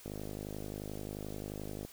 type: click train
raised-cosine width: 2 ms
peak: -28 dBFS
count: 93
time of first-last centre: 0.06-1.85 s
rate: 51.4 Hz
effects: white hiss -55 dBFS RMS until 1.92 s